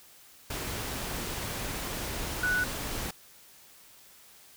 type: tone in noise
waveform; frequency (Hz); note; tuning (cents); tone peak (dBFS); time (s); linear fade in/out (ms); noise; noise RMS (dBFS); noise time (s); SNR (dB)
sine; 1480; F#6; 0; -25; 2.43-2.64; 5; pink; -35; 0.5-3.11; +7
effects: white hiss -55 dBFS RMS until 4.56 s